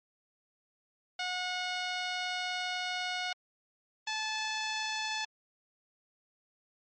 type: tone pair in turn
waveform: 10% pulse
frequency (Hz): 728 / 868.5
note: F#5 / A5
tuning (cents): -28 / -23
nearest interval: minor third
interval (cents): 305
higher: second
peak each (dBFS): -24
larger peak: neither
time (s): 1.19-3.33 / 4.07-5.25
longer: first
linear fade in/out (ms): 5
effects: MP3 32 kbps